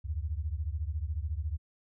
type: beating tone pair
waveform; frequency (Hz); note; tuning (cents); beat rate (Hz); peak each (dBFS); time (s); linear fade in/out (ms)
sine; 71.8 / 85.8; D2 / F2; -39 / -30; 14; -33 / -35; 0.04-1.58; 20
effects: none